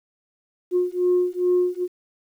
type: beating tone pair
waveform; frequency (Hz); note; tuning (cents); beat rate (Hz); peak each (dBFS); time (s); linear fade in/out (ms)
sine; 358.1 / 360.5; F4 / F#4; +43 / -45; 2.4; -20; 0.71-1.88; 50
effects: tanh soft clip ceiling -12 dBFS + 9-bit